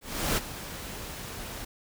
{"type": "noise with ADSR envelope", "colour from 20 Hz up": "pink", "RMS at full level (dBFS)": -26, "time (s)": [0.01, 1.65], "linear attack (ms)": 360, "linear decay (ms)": 26, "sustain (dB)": -13, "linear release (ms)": 8, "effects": []}